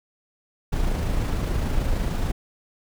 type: noise with amplitude modulation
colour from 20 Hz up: brown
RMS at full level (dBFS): -22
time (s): 0.72-2.32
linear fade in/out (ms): 10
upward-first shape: sine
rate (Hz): 26.7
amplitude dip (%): 30
effects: none